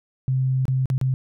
sine tone with dropouts, 130.81 Hz, C3, in tune, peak -18 dBFS, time 0.28-1.14 s, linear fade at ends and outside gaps 0 ms, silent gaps 0.654-0.681 / 0.857-0.901 / 0.98-1.013 s, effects none

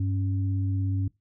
sine tone pair together, 98 / 277.2 Hz, G2 / C#4, 0 / 0 cents, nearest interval octave + tritone, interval 1800 cents, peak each -24 / -34 dBFS, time 0-1.08 s, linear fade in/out 5 ms, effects noise-tail reverb RT60 0.2 s tail -21 dB re dry

